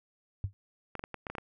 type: tone with exponential decay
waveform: sine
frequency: 98 Hz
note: G2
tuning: in tune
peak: -25 dBFS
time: 0.44-0.53 s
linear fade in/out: 0 ms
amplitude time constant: 19 ms
type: clicks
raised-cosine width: 0.5 ms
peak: -23 dBFS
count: 8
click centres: 0.953 / 0.994 / 1.039 / 1.143 / 1.268 / 1.3 / 1.352 / 1.383 s
effects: none